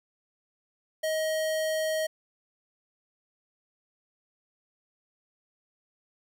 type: tone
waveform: square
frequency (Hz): 630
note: D#5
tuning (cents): +21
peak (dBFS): -27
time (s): 1.03-2.07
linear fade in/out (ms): 10
effects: 11-bit